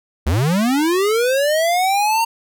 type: linear sweep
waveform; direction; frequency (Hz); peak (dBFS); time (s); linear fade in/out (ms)
square; up; 63.5 to 926; -15; 0.26-2.25; 10
effects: none